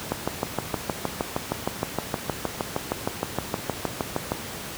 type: click train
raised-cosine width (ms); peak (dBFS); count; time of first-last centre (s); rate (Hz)
1; -9; 28; 0.12-4.319; 6.43
effects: pink hiss -35 dBFS RMS until 4.77 s + high-pass 80 Hz 12 dB/octave